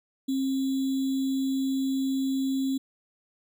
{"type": "tone with sample-and-hold", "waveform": "sine", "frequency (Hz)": 267.6, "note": "C4", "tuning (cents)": 39, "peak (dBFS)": -24, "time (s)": [0.28, 2.78], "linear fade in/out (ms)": 10, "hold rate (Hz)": 3675, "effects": []}